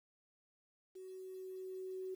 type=tone with level ramp; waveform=sine; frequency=374.9 Hz; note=F#4; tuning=23 cents sharp; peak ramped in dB=-48 to -40 dBFS; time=0.95-2.15 s; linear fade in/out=10 ms; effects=11-bit